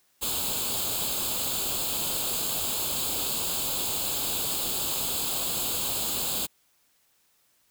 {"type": "noise with comb filter", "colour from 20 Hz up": "white", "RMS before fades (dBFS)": -29, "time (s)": [0.21, 6.47], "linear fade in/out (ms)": 20, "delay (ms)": 0.26, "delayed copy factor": 0.8, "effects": ["white hiss -67 dBFS RMS until 7.7 s"]}